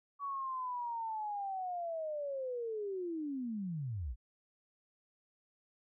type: linear sweep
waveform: sine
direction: down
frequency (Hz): 1136 to 48.41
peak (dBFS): -36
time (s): 0.19-4.16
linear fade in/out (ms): 50
effects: none